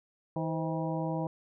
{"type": "harmonic tone with a mistuned harmonic", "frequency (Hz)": 160.5, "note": "E3", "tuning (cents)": -46, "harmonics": [1, 2, 3, 4, 5, 6], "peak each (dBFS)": [-33, -36, -38, -39, -40, -41], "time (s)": [0.36, 1.27], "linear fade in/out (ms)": 2, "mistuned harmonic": 3, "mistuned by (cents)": 110, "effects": []}